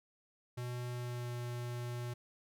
square tone with pitch glide, 122.7 to 121.22 Hz, B2 to B2, -11 to -32 cents, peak -39 dBFS, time 0.57-2.14 s, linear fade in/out 10 ms, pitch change -21 cents, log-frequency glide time 0.92-1.32 s, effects none

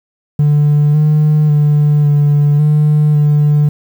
triangle tone with pitch steps, 147.5 / 151.8 / 148.1 / 146 / 150 / 148 Hz, D3 / D#3 / D3 / D3 / D3 / D3, +8 / -42 / +15 / -10 / +37 / +14 cents, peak -4 dBFS, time 0.39-3.69 s, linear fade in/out 5 ms, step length 550 ms, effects tanh soft clip ceiling -2 dBFS + 7-bit

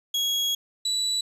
35% pulse tone pair in turn, 3316 / 3943 Hz, G#7 / B7, -3 / -4 cents, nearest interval minor third, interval 299 cents, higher second, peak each -21 dBFS, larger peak neither, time 0.14-0.55 / 0.85-1.21 s, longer first, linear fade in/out 5 ms, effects resampled to 32000 Hz + 10-bit

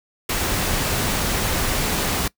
pink noise, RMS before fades -22 dBFS, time 0.29-2.28 s, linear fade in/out 5 ms, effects noise-tail reverb RT60 0.1 s tail -22 dB re dry

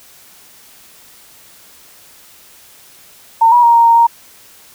sine tone with pitch steps, 909 / 965 / 938 / 931 / 926 / 932 Hz, A#5 / B5 / A#5 / A#5 / A#5 / A#5, -44 / -40 / +11 / -2 / -12 / -1 cents, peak -5 dBFS, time 3.41-4.07 s, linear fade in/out 10 ms, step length 110 ms, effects white hiss -43 dBFS RMS until 4.74 s

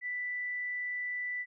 sine tone, 1979 Hz, B6, 3 cents sharp, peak -33 dBFS, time 0.01-1.46 s, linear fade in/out 50 ms, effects none

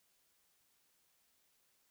silence, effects white hiss -75 dBFS RMS until 1.9 s

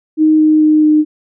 sine tone with pitch steps, 311.1 / 309.1 / 307.2 / 305.2 Hz, D#4 / D#4 / D#4 / D#4, 0 / -11 / -22 / -33 cents, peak -6 dBFS, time 0.17-1.05 s, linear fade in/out 50 ms, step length 220 ms, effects none

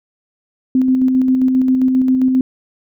sine tone with tremolo, 258.6 Hz, C4, 20 cents flat, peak -9 dBFS, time 0.75-2.41 s, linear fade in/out 2 ms, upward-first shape square, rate 7.5 Hz, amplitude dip 30%, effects none

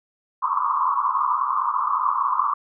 white band-pass noise, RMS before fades -22 dBFS, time 0.42-2.54 s, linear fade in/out 5 ms, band 970 to 1200 Hz, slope 96 dB/octave, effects none

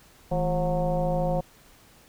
sine tone with frequency modulation, 349.3 Hz, F4, in tune, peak -22 dBFS, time 0.31-1.41 s, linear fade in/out 10 ms, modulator 188 Hz, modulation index 2.1, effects pink hiss -55 dBFS RMS until 2.08 s

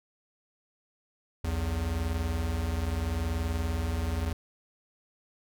square tone pair together, 61.63 / 82.41 Hz, B1 / E2, -3 / 0 cents, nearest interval perfect fourth, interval 503 cents, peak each -34 / -30 dBFS, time 1.44-4.33 s, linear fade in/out 5 ms, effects none

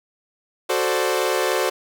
sawtooth chord, D dominant seventh, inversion first, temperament equal, 370 / 440 / 523.3 / 587.3 Hz, F#4 / A4 / C5 / D5, 0 / 0 / 0 / 0 cents, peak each -20 / -21 / -20 / -23 dBFS, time 0.69-1.7 s, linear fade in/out 10 ms, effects none

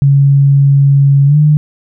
sine tone with pitch glide, 139.5 to 150.38 Hz, C#3 to D3, +11 to +41 cents, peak -4 dBFS, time 0.02-1.57 s, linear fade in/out 0 ms, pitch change +130 cents, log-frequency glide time 1.26-1.37 s, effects none

